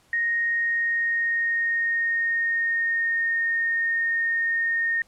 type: tone with pitch glide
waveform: sine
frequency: 1864 to 1841.5 Hz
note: A#6 to A#6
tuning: -1 to -22 cents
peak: -21 dBFS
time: 0.13-5.02 s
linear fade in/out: 2 ms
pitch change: -21 cents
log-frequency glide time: 0.38-3.27 s
effects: pink hiss -60 dBFS RMS until 5.07 s + low-pass 11000 Hz 12 dB/octave